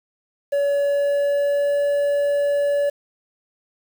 triangle tone with pitch glide, 567 to 572.3 Hz, C#5 to D5, +39 to -45 cents, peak -15 dBFS, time 0.52-2.9 s, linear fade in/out 10 ms, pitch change +16 cents, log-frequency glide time 0.67-1.78 s, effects 7-bit

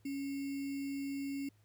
sine tone with sample-and-hold, 277.2 Hz, C#4, in tune, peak -36 dBFS, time 0.05-1.49 s, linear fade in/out 5 ms, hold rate 2450 Hz, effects added 105 Hz sine -65 dBFS peak until 1.64 s + pink hiss -74 dBFS RMS until 1.64 s

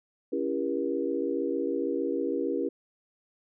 sine chord, C# diminished seventh, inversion none, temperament just, 277.2 / 332.6 / 399.1 / 479 Hz, C#4 / E4 / G4 / Bb4, 0 / +16 / +31 / +47 cents, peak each -32 dBFS, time 0.32-2.69 s, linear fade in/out 10 ms, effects none

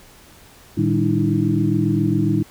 sine tone cluster, 112.3 / 153.4 / 197.5 / 299.2 / 326.5 Hz, A2 / D#3 / G3 / D4 / E4, +36 / -24 / +13 / +32 / -17 cents, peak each -22 dBFS, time 0.77-2.43 s, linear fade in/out 10 ms, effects pink hiss -47 dBFS RMS until 2.5 s

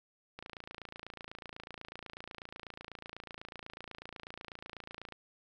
click train, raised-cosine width 0.3 ms, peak -28 dBFS, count 134, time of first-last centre 0.39-5.123 s, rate 28.1 Hz, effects none

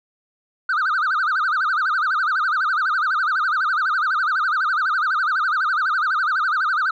sine tone with vibrato, 1367 Hz, F6, 37 cents flat, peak -15 dBFS, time 0.69-6.91 s, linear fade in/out 5 ms, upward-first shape sine, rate 12 Hz, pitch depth 230 cents each way, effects tanh soft clip ceiling -16 dBFS

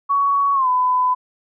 sine tone with pitch glide, 1121 to 1004.5 Hz, C#6 to B5, +19 to +29 cents, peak -14 dBFS, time 0.09-1.15 s, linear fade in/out 20 ms, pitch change -190 cents, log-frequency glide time 0.54-0.68 s, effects none

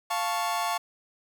40% pulse chord, F augmented, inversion none, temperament equal, 698.5 / 880 / 1108.7 Hz, F5 / A5 / C#6, 0 / 0 / 0 cents, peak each -30 dBFS, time 0.1-0.78 s, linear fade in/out 10 ms, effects none

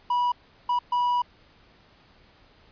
triangle tone bursts at uneven times, 976 Hz, B5, 21 cents flat, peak -19 dBFS, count 3, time 0.1-0.32 / 0.69-0.79 / 0.92-1.22 s, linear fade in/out 5 ms, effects pink hiss -57 dBFS RMS until 2.71 s + resampled to 11025 Hz

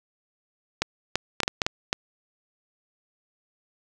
clicks, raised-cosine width 0.2 ms, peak -5 dBFS, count 8, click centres 0.82 / 1.156 / 1.403 / 1.433 / 1.479 / 1.618 / 1.665 / 1.929 s, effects none

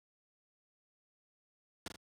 pink noise with echo, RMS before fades -41 dBFS, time 1.86-1.88 s, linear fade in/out 2 ms, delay 40 ms, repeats 2, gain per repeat -5 dB, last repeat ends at 1.96 s, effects high-pass 80 Hz 12 dB/octave + low-pass 10000 Hz 12 dB/octave

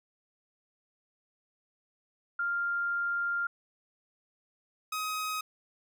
sine / sawtooth tone pair in turn, 1396.9 / 1261.9 Hz, F6 / D#6, 0 / +24 cents, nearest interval major second, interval 176 cents, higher first, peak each -28 dBFS, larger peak neither, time 2.39-3.47 / 4.92-5.41 s, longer first, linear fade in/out 5 ms, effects none

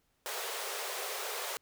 pink high-pass noise, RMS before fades -38 dBFS, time 0.26-1.57 s, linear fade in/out 0 ms, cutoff 390 Hz, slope 96 dB/octave, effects pink hiss -75 dBFS RMS until 1.61 s

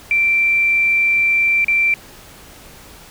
sine tone with dropouts, 2349 Hz, D7, in tune, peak -12 dBFS, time 0.11-1.94 s, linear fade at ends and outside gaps 1 ms, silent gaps 1.645-1.682 s, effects pink hiss -41 dBFS RMS until 3.1 s

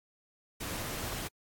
pink noise, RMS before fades -38 dBFS, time 0.6-1.28 s, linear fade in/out 10 ms, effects AAC 64 kbps

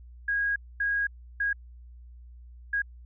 sine tone bursts at uneven times, 1641 Hz, G#6, 21 cents flat, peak -24 dBFS, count 4, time 0.28-0.56 / 0.8-1.07 / 1.4-1.53 / 2.73-2.82 s, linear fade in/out 5 ms, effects added 60 Hz sine -45 dBFS peak until 3.05 s

